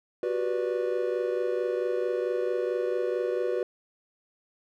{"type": "chord", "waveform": "triangle", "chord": "G major seventh", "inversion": "third", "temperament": "just", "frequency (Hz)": [367.5, 392, 490, 588], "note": ["F#4", "G4", "B4", "D5"], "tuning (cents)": [-12, 0, -14, 2], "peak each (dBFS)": [-28, -33, -27, -33], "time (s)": [0.23, 3.63], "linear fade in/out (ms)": 2, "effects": []}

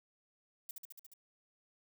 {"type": "noise with echo", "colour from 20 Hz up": "violet", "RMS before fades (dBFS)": -44, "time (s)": [0.69, 0.71], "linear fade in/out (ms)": 2, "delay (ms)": 71, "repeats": 6, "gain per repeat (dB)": -2, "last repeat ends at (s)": 1.136, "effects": []}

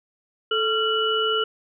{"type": "tone cluster", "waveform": "sine", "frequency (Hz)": [437.3, 1376, 2948], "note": ["A4", "F6", "F#7"], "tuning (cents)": [-11, -26, -7], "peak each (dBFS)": -24, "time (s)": [0.51, 1.44], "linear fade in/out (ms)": 5, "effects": []}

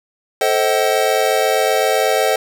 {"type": "chord", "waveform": "square", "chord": "A diminished seventh", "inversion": "none", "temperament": "just", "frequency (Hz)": [440, 528, 633.6, 760.3], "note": ["A4", "C5", "Eb5", "Gb5"], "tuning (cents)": [0, 16, 31, 47], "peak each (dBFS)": -20, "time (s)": [0.41, 2.36], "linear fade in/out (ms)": 2, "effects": []}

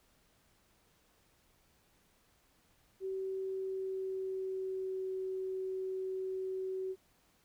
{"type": "tone with pitch glide", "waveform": "sine", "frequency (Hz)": [382, 377.4], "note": ["G4", "F#4"], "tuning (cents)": [-45, 34], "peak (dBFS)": -35, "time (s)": [3, 6.96], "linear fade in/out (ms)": 50, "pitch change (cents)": -21, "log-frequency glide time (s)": [3.45, 5.12], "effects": ["pink hiss -70 dBFS RMS until 7.44 s"]}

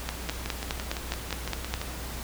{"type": "two click trains", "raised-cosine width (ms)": 0.2, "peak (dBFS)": [-15, -11], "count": [10, 9], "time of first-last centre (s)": [[0.29, 1.815], [0.09, 1.739]], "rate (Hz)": [5.9, 4.85], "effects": ["added 60 Hz sine -37 dBFS peak until 2.23 s", "pink hiss -39 dBFS RMS until 2.23 s"]}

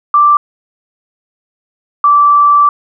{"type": "tone pair in turn", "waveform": "sine", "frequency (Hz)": [1174.7, 1163.9], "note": ["D6", "D6"], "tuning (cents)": [0, -16], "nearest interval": "unison", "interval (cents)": 16, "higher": "first", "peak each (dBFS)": -4, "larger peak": "neither", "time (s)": [[0.14, 0.37], [2.04, 2.69]], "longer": "second", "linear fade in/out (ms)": 2, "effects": []}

